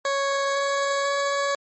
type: tone with pitch steps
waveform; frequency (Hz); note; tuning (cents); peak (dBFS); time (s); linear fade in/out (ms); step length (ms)
20% pulse; 554 / 557.9 / 561.7; C#5 / C#5 / C#5; -1 / +11 / +23; -17; 0.05-1.55; 2; 500
effects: low-pass 12000 Hz 12 dB/octave + MP3 32 kbps